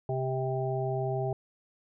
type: harmonic tone with a mistuned harmonic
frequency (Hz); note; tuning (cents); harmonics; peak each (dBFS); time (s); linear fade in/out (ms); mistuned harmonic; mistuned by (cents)
131.6; C3; +10; 1 / 3 / 5 / 6; -31 / -33 / -35 / -37; 0.09-1.33; 2; 5; -27
effects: none